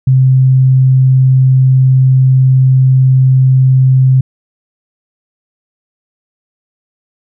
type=tone; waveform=sine; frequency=130.81 Hz; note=C3; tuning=in tune; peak=-4 dBFS; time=0.07-4.21 s; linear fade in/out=5 ms; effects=none